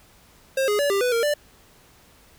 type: tone with pitch steps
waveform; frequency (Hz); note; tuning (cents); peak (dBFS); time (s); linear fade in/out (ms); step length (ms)
square; 534 / 415.4 / 573 / 396.5 / 495.6 / 463.6 / 589; C5 / G#4 / D5 / G4 / B4 / A#4 / D5; +35 / 0 / -43 / +20 / +6 / -10 / +5; -20; 0.57-1.34; 5; 110
effects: pink hiss -54 dBFS RMS until 2.38 s